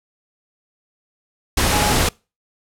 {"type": "tone in noise", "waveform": "sine", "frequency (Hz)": 836, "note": "G#5", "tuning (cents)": 11, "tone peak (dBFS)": -21, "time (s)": [1.72, 1.93], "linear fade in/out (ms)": 5, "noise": "pink", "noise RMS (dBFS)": -17, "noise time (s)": [1.57, 2.09], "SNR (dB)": -7, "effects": ["noise-tail reverb RT60 0.3 s tail -26 dB re dry", "low-pass 12000 Hz 12 dB/octave"]}